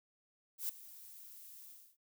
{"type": "noise with ADSR envelope", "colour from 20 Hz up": "violet", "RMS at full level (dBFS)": -36, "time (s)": [0.58, 1.97], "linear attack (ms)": 110, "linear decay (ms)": 5, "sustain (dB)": -18, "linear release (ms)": 280, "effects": []}